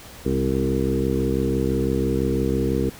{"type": "harmonic tone with a mistuned harmonic", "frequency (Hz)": 66, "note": "C2", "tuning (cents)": 16, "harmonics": [1, 2, 3, 4, 5, 6, 7], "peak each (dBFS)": [-27, -27, -27, -27, -27, -27, -27], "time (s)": [0.25, 2.9], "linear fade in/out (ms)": 10, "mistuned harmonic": 3, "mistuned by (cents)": 31, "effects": ["pink hiss -42 dBFS RMS until 2.99 s"]}